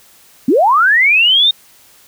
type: linear sweep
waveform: sine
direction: up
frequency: 221.1 to 3729 Hz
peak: -7 dBFS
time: 0.48-1.51 s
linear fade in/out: 5 ms
effects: white hiss -46 dBFS RMS until 2.07 s